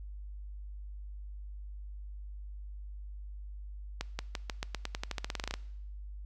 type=accelerating click train; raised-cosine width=0.2 ms; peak=-17 dBFS; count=19; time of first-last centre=4.01-5.54 s; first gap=180 ms; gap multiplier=0.9; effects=noise-tail reverb RT60 0.8 s tail -21 dB re dry + added 50 Hz sine -41 dBFS peak until 6.25 s